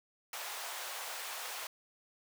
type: high-pass noise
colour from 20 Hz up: pink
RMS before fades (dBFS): -42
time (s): 0.33-1.67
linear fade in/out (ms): 2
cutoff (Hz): 630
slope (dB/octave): 24
effects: none